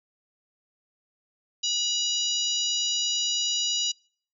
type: harmonic tone with a mistuned harmonic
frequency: 969 Hz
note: B5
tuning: 33 cents flat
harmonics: 3 / 4 / 5 / 6 / 7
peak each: -29 / -30 / -31 / -32 / -32 dBFS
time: 1.63-3.92 s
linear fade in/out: 10 ms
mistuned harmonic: 7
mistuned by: +25 cents
effects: noise-tail reverb RT60 0.5 s tail -25 dB re dry